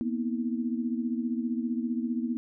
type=tone cluster; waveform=sine; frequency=235.9 / 251.1 / 320.4 Hz; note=A#3 / B3 / E4; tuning=+21 / +29 / -49 cents; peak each=-29 / -33 / -36 dBFS; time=0.01-2.37 s; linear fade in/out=0 ms; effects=none